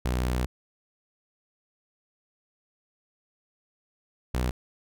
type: tone pair in turn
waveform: sawtooth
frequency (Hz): 62 / 62.25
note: B1 / B1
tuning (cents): +7 / +14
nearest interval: unison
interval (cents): 7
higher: second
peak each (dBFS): -21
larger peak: neither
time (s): 0.05-0.46 / 4.34-4.51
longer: first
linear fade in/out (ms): 5
effects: none